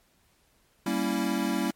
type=chord; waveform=square; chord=G diminished seventh; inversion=none; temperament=equal; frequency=196 / 233.1 / 277.2 / 329.6 Hz; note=G3 / Bb3 / Db4 / Fb4; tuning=0 / 0 / 0 / 0 cents; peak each=-32 dBFS; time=0.86-1.71 s; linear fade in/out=5 ms; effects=pink hiss -66 dBFS RMS until 1.75 s + MP3 64 kbps